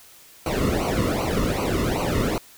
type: noise with flanger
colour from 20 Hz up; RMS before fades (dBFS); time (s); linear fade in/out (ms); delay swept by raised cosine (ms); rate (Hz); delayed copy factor
brown; -23; 0.46-2.38; 2; 0.57 to 1.29; 2.6; -0.9
effects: white hiss -49 dBFS RMS until 2.57 s